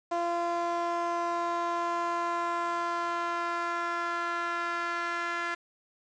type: tone with band-pass filter sweep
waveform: sawtooth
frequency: 343.4 Hz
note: F4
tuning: 29 cents flat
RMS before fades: -31 dBFS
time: 0.11-5.55 s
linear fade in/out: 10 ms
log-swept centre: 800 to 1600 Hz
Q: 2.6
effects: resampled to 16000 Hz + 8-bit